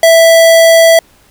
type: tone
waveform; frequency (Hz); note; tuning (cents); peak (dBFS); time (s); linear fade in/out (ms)
square; 659.3; E5; 0; -3; 0.03-0.99; 2
effects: pink hiss -47 dBFS RMS until 1.3 s